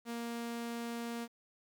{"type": "tone", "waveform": "sawtooth", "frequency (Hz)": 234.3, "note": "A#3", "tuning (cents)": 9, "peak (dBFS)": -34, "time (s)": [0.05, 1.28], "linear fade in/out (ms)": 50, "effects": ["11-bit"]}